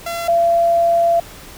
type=tone pair in turn; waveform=sawtooth / sine; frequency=680 / 680 Hz; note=F5 / F5; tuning=-46 / -46 cents; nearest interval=unison; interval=0 cents; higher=neither; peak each=-18 / -11 dBFS; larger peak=second; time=0.06-0.28 / 0.28-1.2 s; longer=second; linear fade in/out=5 ms; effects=pink hiss -38 dBFS RMS until 1.57 s